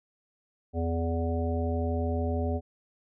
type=harmonic tone with a mistuned harmonic; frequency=83.3 Hz; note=E2; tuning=19 cents sharp; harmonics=1 / 3 / 5 / 7 / 9; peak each=-28 / -33 / -35 / -36 / -38 dBFS; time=0.73-2.61 s; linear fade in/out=50 ms; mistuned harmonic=9; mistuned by=-26 cents; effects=none